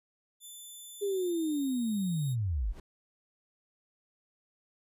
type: tone with pitch glide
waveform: 5% pulse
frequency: 3520 to 3729 Hz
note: A7 to A#7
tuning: 0 to 0 cents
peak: -38 dBFS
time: 0.4-2.36 s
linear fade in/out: 50 ms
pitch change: +100 cents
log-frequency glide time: 1.06-1.73 s
type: linear sweep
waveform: sine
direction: down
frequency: 411.8 to 38.29 Hz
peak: -28 dBFS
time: 1.01-2.73 s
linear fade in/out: 20 ms
type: noise with exponential growth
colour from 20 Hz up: brown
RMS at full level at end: -40 dBFS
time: 2.61-2.8 s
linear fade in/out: 5 ms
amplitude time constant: 40 ms
effects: resampled to 32000 Hz